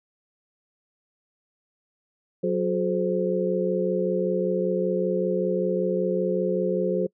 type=tone cluster; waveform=sine; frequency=184.3 / 362.8 / 428 / 522 Hz; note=F#3 / F#4 / A4 / C5; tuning=-7 / -34 / -48 / -4 cents; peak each=-27 dBFS; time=2.43-7.07 s; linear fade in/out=10 ms; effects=noise-tail reverb RT60 0.1 s tail -25 dB re dry